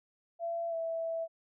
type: tone with pitch glide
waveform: sine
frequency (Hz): 675 to 658.4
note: E5 to E5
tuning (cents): +41 to -2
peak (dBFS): -32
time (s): 0.39-1.28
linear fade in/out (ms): 50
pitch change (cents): -43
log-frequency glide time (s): 0.69-0.75
effects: none